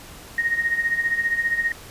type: tone with tremolo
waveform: sine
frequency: 1864.7 Hz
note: A#6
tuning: in tune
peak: -16 dBFS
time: 0.38-1.72 s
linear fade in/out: 2 ms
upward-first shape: triangle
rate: 15 Hz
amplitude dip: 80%
effects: pink hiss -42 dBFS RMS until 1.9 s + resampled to 32000 Hz